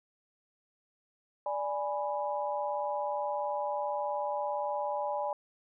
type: chord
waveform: sine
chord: G# diminished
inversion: second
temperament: equal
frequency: 587.3 / 830.6 / 987.8 Hz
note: D5 / G#5 / B5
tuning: 0 / 0 / 0 cents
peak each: -34 / -34 / -37 dBFS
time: 1.46-5.33 s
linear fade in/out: 2 ms
effects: none